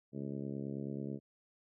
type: harmonic tone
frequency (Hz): 69.3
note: C#2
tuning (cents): 0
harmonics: 2 / 3 / 4 / 5 / 6 / 7 / 8 / 9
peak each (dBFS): -43 / -42 / -45 / -47 / -48 / -55 / -55 / -58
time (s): 0.12-1.2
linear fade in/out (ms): 50
effects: none